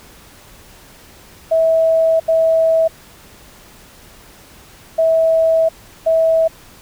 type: tone bursts at uneven times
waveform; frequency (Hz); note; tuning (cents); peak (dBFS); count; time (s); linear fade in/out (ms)
sine; 650; E5; -24; -10; 4; 1.51-2.2 / 2.28-2.88 / 4.98-5.69 / 6.06-6.48; 10
effects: pink hiss -43 dBFS RMS until 6.81 s